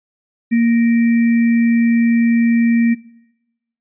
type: tone with sample-and-hold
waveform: sine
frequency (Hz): 232.6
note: A#3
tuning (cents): -4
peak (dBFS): -10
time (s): 0.51-2.95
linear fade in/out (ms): 20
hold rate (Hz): 2100
effects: noise-tail reverb RT60 1.0 s tail -23 dB re dry + resampled to 8000 Hz